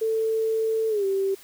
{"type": "tone with pitch glide", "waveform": "sine", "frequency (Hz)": [444.2, 388.9], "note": ["A4", "G4"], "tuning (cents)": [16, -14], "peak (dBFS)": -21, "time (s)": [0.01, 1.35], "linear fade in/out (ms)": 10, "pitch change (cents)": -230, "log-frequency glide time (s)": [0.89, 1.05], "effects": ["white hiss -49 dBFS RMS until 1.43 s"]}